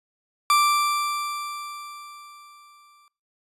40% pulse tone with exponential decay, 1174.7 Hz, D6, in tune, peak -14 dBFS, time 0.5-3.08 s, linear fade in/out 1 ms, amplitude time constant 560 ms, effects noise-tail reverb RT60 0.5 s tail -25 dB re dry + resampled to 32000 Hz

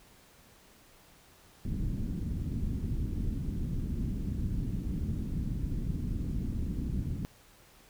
pink low-pass noise, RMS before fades -33 dBFS, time 1.65-7.25 s, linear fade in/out 0 ms, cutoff 260 Hz, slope 24 dB/octave, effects pink hiss -59 dBFS RMS until 7.89 s

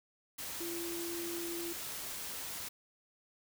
sine tone in noise, 340.8 Hz, F4, 42 cents flat, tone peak -39 dBFS, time 0.6-1.73 s, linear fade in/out 10 ms, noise white, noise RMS -42 dBFS, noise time 0.38-2.69 s, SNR 0 dB, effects none

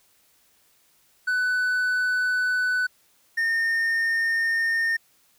triangle tone pair in turn, 1496 / 1826.4 Hz, F#6 / A#6, +19 / -36 cents, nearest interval minor third, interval 345 cents, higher second, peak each -19 dBFS, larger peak neither, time 1.27-2.87 / 3.37-4.97 s, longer neither, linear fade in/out 10 ms, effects white hiss -62 dBFS RMS until 5.38 s

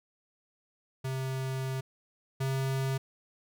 square tone pair in turn, 132.1 / 133.79 Hz, C3 / C3, +17 / +39 cents, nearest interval unison, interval 22 cents, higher second, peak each -32 / -29 dBFS, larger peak second, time 1.04-1.81 / 2.4-2.98 s, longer first, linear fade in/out 10 ms, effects none

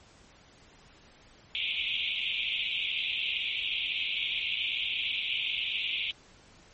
pink band-pass noise, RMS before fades -32 dBFS, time 1.55-6.11 s, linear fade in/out 0 ms, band 2300 to 3600 Hz, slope 96 dB/octave, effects pink hiss -57 dBFS RMS until 6.73 s + MP3 32 kbps

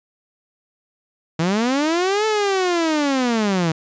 sawtooth linear two-way sweep, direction up then down, 155.8 to 440 to 155.8 Hz, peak -13 dBFS, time 1.39-3.72 s, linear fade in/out 5 ms, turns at 2.26 s, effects resampled to 16000 Hz

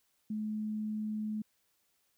sine tone, 214.3 Hz, A3, 45 cents flat, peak -33 dBFS, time 0.3-1.42 s, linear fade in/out 5 ms, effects white hiss -75 dBFS RMS until 2.17 s

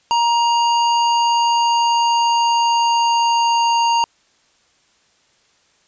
square tone with pitch glide, 940 to 933 Hz, A#5 to A#5, +14 to +1 cents, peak -14 dBFS, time 0.11-4.04 s, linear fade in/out 0 ms, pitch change -13 cents, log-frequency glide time 0.96-3.78 s, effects white hiss -58 dBFS RMS until 5.87 s + resampled to 16000 Hz

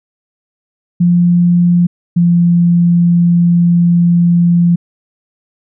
sine tone pair in turn, 174.61 / 172.6 Hz, F3 / F3, 0 / -20 cents, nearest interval unison, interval 20 cents, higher first, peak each -6 dBFS, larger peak neither, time 1-1.87 / 2.16-4.76 s, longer second, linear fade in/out 10 ms, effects none

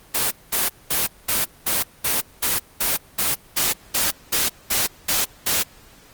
white noise bursts, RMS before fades -20 dBFS, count 15, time 0.14-5.63 s, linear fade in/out 10 ms, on 170 ms, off 210 ms, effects pink hiss -49 dBFS RMS until 6.13 s + Opus 24 kbps

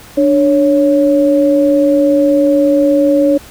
sine tone pair together, 294.5 / 556 Hz, D4 / C#5, +5 / +5 cents, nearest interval major seventh, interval 1100 cents, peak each -10 dBFS, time 0.17-3.38 s, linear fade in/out 10 ms, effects pink hiss -37 dBFS RMS until 3.5 s

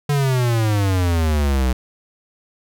square exponential sweep, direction down, 147 to 61.74 Hz, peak -16 dBFS, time 0.09-1.73 s, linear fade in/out 5 ms, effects none

